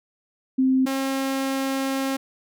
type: tone pair in turn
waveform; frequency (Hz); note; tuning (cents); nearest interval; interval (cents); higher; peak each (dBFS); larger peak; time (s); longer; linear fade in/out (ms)
sine / sawtooth; 261.6 / 269.1; C4 / C4; 0 / +49; unison; 49; second; -16 / -19; first; 0.58-0.86 / 0.86-2.17; second; 10
effects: none